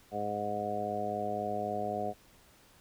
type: harmonic tone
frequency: 103.83 Hz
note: G#2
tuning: in tune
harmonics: 1 / 2 / 3 / 4 / 5 / 6 / 7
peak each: -46 / -41 / -45 / -40 / -41 / -38 / -35 dBFS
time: 0.11-2.14 s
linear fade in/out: 50 ms
effects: pink hiss -61 dBFS RMS until 2.8 s